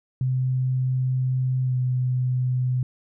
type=tone with pitch glide; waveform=sine; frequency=128.9 to 126.76 Hz; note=C3 to B2; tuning=-26 to +46 cents; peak=-20 dBFS; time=0.21-2.83 s; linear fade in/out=2 ms; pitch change=-28 cents; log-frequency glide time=1.64-1.74 s; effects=none